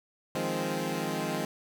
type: chord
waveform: 15% pulse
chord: F minor seventh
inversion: third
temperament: equal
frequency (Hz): 155.56 / 174.61 / 207.7 / 261.6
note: Eb3 / F3 / Ab3 / C4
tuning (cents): 0 / 0 / 0 / 0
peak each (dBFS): -29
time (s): 0.35-1.45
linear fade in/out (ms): 2
effects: none